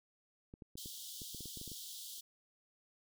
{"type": "clicks", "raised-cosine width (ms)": 3, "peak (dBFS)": -37, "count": 12, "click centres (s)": [0.539, 0.622, 0.755, 0.859, 1.218, 1.347, 1.407, 1.457, 1.573, 1.614, 1.677, 1.717]}
{"type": "high-pass noise", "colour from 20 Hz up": "pink", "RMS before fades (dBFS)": -48, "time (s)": [0.77, 2.21], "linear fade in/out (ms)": 10, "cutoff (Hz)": 3100, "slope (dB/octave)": 96}
{"effects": []}